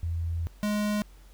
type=tone pair in turn; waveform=sine / square; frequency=83.7 / 208.8 Hz; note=E2 / G#3; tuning=+27 / +10 cents; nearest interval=octave + major third; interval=1583 cents; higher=second; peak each=-27 / -26 dBFS; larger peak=second; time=0.03-0.47 / 0.63-1.02 s; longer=first; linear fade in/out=0 ms; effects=added 46 Hz sine -49 dBFS peak until 1.33 s + pink hiss -60 dBFS RMS until 1.33 s